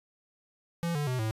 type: tone with pitch steps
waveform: square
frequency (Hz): 169.7 / 146.88 / 127.13 / 110.04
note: F3 / D3 / C3 / A2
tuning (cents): -49 / +1 / -49 / +1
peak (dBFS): -29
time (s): 0.83-1.31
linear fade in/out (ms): 0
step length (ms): 120
effects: resampled to 32000 Hz